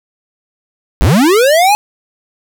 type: linear sweep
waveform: square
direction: up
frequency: 36.5 to 857 Hz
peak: -7 dBFS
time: 1.01-1.75 s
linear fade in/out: 0 ms
effects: 8-bit